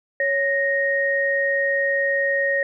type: tone pair together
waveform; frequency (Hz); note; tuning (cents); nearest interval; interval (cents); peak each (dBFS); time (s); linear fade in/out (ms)
sine; 554.4 / 1864.8; C#5 / A#6; 0 / 0; octave + major sixth; 2100; -22 / -20; 0.2-2.63; 2
effects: none